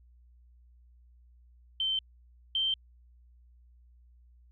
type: tone pair in turn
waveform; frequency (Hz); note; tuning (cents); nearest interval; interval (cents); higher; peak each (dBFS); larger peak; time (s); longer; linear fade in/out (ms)
sine; 3101 / 3128; G7 / G7; -19 / -4; unison; 15; second; -27 / -26; second; 1.8-1.99 / 2.55-2.74; neither; 2
effects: added 60 Hz sine -56 dBFS peak until 4.51 s